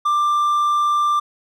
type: tone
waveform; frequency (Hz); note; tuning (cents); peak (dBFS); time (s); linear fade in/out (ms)
triangle; 1184; D6; +14; -13; 0.05-1.2; 10
effects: none